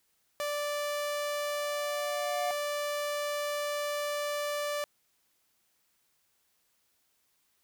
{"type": "tone", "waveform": "sawtooth", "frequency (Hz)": 586, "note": "D5", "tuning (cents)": -4, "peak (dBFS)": -27, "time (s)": [0.4, 4.84], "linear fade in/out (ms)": 0}
{"type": "tone with exponential growth", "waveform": "triangle", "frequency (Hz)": 715, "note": "F5", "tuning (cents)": 41, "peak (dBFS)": -28, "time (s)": [1.03, 2.51], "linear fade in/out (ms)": 0, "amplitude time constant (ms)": 320}
{"effects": ["white hiss -73 dBFS RMS until 7.63 s"]}